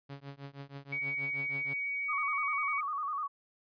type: tone with tremolo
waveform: sawtooth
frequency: 139.7 Hz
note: C#3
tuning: 14 cents sharp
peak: -36 dBFS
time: 0.09-1.74 s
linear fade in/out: 10 ms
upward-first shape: triangle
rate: 6.3 Hz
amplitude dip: 100%
type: tone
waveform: sine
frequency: 2253 Hz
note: C#7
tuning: 28 cents sharp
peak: -32 dBFS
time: 0.92-2.81 s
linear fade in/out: 10 ms
type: tone with vibrato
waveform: sine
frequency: 1174.7 Hz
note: D6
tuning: in tune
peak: -32 dBFS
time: 2.08-3.28 s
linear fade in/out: 20 ms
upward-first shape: square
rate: 10 Hz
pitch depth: 82 cents each way
effects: resampled to 11025 Hz